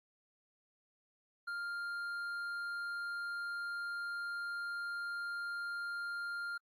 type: tone with hard clipping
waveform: triangle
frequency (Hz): 1400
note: F6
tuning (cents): +4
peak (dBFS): -39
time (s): 1.47-6.58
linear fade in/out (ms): 10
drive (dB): 8
effects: AAC 48 kbps